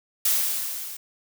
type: noise with level ramp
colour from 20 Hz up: blue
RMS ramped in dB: -20 to -37 dBFS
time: 0.25-0.97 s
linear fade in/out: 5 ms
effects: none

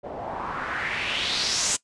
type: noise with low-pass filter sweep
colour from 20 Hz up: white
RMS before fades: -28 dBFS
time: 0.03-1.77 s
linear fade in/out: 20 ms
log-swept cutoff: 560 to 7700 Hz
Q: 3
effects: noise-tail reverb RT60 0.1 s tail -19 dB re dry + resampled to 24000 Hz

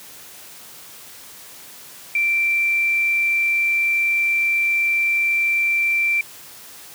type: tone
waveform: sine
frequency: 2349 Hz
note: D7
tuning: in tune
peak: -16 dBFS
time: 2.15-6.21 s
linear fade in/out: 2 ms
effects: white hiss -41 dBFS RMS until 6.94 s + high-pass 80 Hz 12 dB/octave

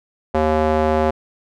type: tone with band-pass filter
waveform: square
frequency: 77.78 Hz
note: D#2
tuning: in tune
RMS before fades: -17 dBFS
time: 0.34-1.11 s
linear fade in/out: 10 ms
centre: 620 Hz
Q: 1.4
effects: none

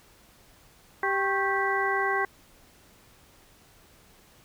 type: harmonic tone with a mistuned harmonic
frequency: 392 Hz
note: G4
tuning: in tune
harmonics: 1 / 2 / 3 / 4 / 5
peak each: -30 / -30 / -30 / -30 / -30 dBFS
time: 1.03-2.25 s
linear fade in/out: 2 ms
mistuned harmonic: 3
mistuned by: -120 cents
effects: pink hiss -57 dBFS RMS until 4.44 s

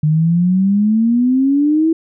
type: exponential sweep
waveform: sine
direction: up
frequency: 150 to 329.6 Hz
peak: -10 dBFS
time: 0.03-1.93 s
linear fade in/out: 5 ms
effects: none

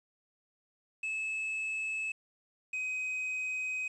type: tone pair in turn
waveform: triangle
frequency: 2600 / 2519 Hz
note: E7 / D#7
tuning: -24 / +21 cents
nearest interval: minor second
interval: 55 cents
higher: first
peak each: -31 / -31 dBFS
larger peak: neither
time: 1.03-2.12 / 2.73-3.88 s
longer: second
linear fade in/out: 5 ms
effects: resampled to 22050 Hz + 10-bit

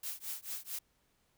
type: noise with tremolo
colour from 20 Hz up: blue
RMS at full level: -38 dBFS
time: 0.03-0.79 s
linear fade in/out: 5 ms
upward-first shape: triangle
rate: 4.5 Hz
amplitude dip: 100%
effects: pink hiss -74 dBFS RMS until 1.37 s

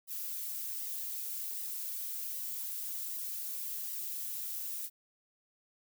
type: noise with flanger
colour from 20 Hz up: violet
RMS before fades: -39 dBFS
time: 0.07-4.9 s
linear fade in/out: 50 ms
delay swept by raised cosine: 1 to 5.9 ms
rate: 1.3 Hz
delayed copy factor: +0.5
effects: none

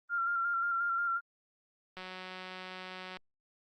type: tone with vibrato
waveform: sine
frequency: 1382 Hz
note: F6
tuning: 19 cents flat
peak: -29 dBFS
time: 0.09-1.21 s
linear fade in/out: 50 ms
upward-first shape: square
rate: 5.6 Hz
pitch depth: 25 cents each way
type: click train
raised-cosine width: 0.3 ms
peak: -28 dBFS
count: 223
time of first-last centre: 1.97-3.17 s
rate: 185 Hz
effects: Opus 32 kbps

